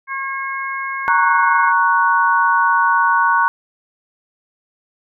harmonic tone, 542 Hz, C#5, 39 cents flat, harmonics 2 / 3 / 4, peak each -24 / -26 / -27 dBFS, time 0.07-1.73 s, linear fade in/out 50 ms
sine chord, F# major, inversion first, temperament equal, 932.3 / 1108.7 / 1480 Hz, A#5 / C#6 / F#6, 0 / 0 / 0 cents, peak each -16 dBFS, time 1.08-3.48 s, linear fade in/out 0 ms
effects none

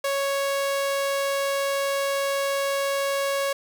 sawtooth tone, 554.4 Hz, C#5, in tune, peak -19 dBFS, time 0.04-3.53 s, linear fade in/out 5 ms, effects none

